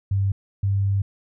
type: tone pair in turn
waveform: sine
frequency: 98.2 / 98.83 Hz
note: G2 / G2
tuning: +4 / +15 cents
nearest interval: unison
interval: 11 cents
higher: second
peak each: -18 dBFS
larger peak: neither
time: 0.11-0.32 / 0.63-1.02 s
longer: second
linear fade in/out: 5 ms
effects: none